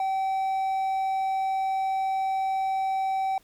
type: tone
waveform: triangle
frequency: 769 Hz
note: G5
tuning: 33 cents flat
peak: -22 dBFS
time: 0-3.38 s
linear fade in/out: 2 ms
effects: pink hiss -61 dBFS RMS until 3.43 s